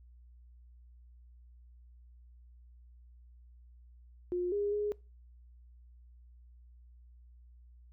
sine tone with pitch steps, 356.6 / 408.4 / 415.7 Hz, F4 / G#4 / G#4, +36 / -29 / +2 cents, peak -30 dBFS, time 4.32-4.92 s, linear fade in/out 0 ms, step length 200 ms, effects noise-tail reverb RT60 0.3 s tail -23 dB re dry + added 60 Hz sine -54 dBFS peak until 7.92 s

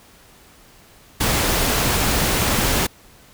pink noise, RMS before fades -19 dBFS, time 1.2-2.87 s, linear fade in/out 10 ms, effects pink hiss -49 dBFS RMS until 3.33 s

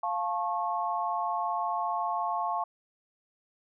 sine chord, F augmented, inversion none, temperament just, 698.5 / 873.1 / 1091.3 Hz, F5 / A5 / C#6, 0 / -14 / -27 cents, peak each -32 dBFS, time 0.03-2.64 s, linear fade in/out 5 ms, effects none

